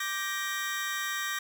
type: chord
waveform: sawtooth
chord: G minor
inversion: second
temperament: just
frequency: 1176 / 1568 / 1881.6 Hz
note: D6 / G6 / Bb6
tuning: +2 / 0 / +16 cents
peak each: -33 / -32 / -30 dBFS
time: 0-1.39 s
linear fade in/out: 5 ms
effects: none